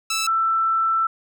10% pulse / sine tone pair in turn, 1317 / 1331.5 Hz, E6 / E6, -2 / +17 cents, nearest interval unison, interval 19 cents, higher second, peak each -13 / -17 dBFS, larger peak first, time 0.1-0.27 / 0.27-1.07 s, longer second, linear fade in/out 5 ms, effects none

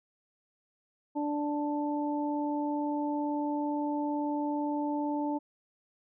harmonic tone, 293.7 Hz, D4, in tune, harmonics 1 / 2 / 3, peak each -30 / -38 / -35 dBFS, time 1.15-5.39 s, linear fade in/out 20 ms, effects none

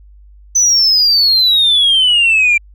sine exponential sweep, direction down, 6100 to 2349 Hz, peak -6 dBFS, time 0.55-2.58 s, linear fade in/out 10 ms, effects tanh soft clip ceiling -5 dBFS + added 50 Hz sine -38 dBFS peak until 2.74 s

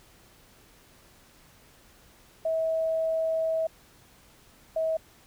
sine tone pair in turn, 646 / 642.7 Hz, E5 / E5, -35 / -44 cents, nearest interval unison, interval 9 cents, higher first, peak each -24 / -24 dBFS, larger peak neither, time 2.45-3.67 / 4.76-4.97 s, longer first, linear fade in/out 5 ms, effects pink hiss -57 dBFS RMS until 5.26 s

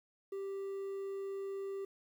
triangle tone with quantisation, 392 Hz, G4, in tune, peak -36 dBFS, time 0.32-1.85 s, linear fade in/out 5 ms, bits 11, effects none

